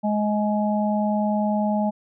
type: harmonic tone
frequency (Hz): 210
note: G#3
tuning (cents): +19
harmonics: 1 / 3 / 4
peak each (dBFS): -21 / -26 / -27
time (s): 0.03-1.91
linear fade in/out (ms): 20
effects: none